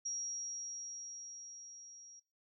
sine tone with level ramp, 5660 Hz, F8, 22 cents sharp, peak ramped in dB -36 to -53 dBFS, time 0.05-2.2 s, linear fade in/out 10 ms, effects noise-tail reverb RT60 0.3 s tail -23 dB re dry

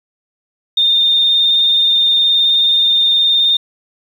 sine tone with vibrato, 3640 Hz, A#7, 42 cents flat, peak -9 dBFS, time 0.77-3.57 s, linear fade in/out 5 ms, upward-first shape triangle, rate 19 Hz, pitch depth 23 cents each way, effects 7-bit

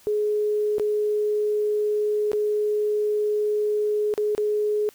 sine tone with dropouts, 420.7 Hz, G#4, 22 cents sharp, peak -20 dBFS, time 0.07-4.89 s, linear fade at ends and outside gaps 0 ms, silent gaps 0.783-0.797 / 2.317-2.332 / 4.139-4.178 / 4.35-4.379 s, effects white hiss -54 dBFS RMS until 4.94 s

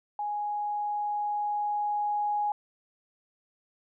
sine tone with level ramp, 830.6 Hz, G#5, in tune, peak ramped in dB -29 to -25 dBFS, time 0.19-2.52 s, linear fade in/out 2 ms, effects none

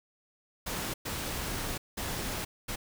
pink noise bursts at uneven times, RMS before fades -35 dBFS, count 4, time 0.66-0.94 / 1.05-1.78 / 1.97-2.45 / 2.68-2.76 s, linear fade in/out 10 ms, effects none

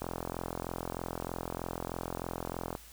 click train, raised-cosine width 1 ms, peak -21 dBFS, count 119, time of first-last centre 0.02-2.751 s, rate 43.2 Hz, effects added 55 Hz sine -55 dBFS peak until 2.92 s + white hiss -54 dBFS RMS until 2.92 s

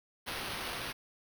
blue noise with sample-and-hold, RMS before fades -39 dBFS, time 0.26-0.93 s, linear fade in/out 20 ms, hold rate 7350 Hz, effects none

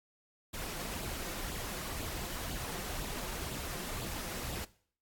pink noise with flanger, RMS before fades -40 dBFS, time 0.53-4.65 s, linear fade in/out 10 ms, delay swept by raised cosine 0.25 to 5.85 ms, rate 2 Hz, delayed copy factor +0.5, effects noise-tail reverb RT60 0.5 s tail -18 dB re dry + AAC 64 kbps

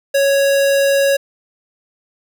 square tone, 554.4 Hz, C#5, in tune, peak -12 dBFS, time 0.14-1.17 s, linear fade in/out 10 ms, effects none

